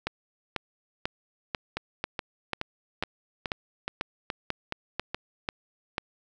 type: two click trains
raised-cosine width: 0.3 ms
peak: -12 / -14 dBFS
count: 13 / 9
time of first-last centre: 0.07-5.981 / 1.77-5.146 s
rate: 2.03 / 2.37 Hz
effects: none